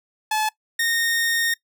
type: tone pair in turn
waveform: sawtooth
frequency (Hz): 862 / 1845.6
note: A5 / A#6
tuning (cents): -36 / -18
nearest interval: octave + minor second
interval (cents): 1318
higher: second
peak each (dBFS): -16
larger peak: neither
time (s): 0.31-0.49 / 0.79-1.54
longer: second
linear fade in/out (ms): 5
effects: noise-tail reverb RT60 0.1 s tail -21 dB re dry